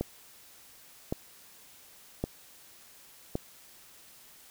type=click train; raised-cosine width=2 ms; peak=-16 dBFS; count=4; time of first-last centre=0.01-3.354 s; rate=0.897 Hz; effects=white hiss -55 dBFS RMS until 4.5 s